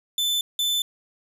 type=tone pair in turn; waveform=40% pulse; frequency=3520 / 3520 Hz; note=A7 / A7; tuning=0 / 0 cents; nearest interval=unison; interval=0 cents; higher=neither; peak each=-20 dBFS; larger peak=neither; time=0.18-0.41 / 0.59-0.82 s; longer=neither; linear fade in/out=2 ms; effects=none